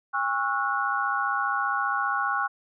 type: tone cluster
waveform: sine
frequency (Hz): 809 / 1104 / 1338 / 1453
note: G#5 / C#6 / E6 / F#6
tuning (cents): -46 / -7 / +25 / -32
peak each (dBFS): -30 / -28 / -31 / -28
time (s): 0.13-2.48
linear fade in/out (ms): 20
effects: none